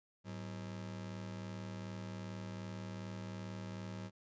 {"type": "ring-modulated tone", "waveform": "40% pulse", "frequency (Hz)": 146.83, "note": "D3", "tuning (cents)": 0, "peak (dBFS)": -39, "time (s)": [0.24, 4.11], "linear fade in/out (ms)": 50, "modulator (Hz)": 41.3, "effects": ["resampled to 16000 Hz"]}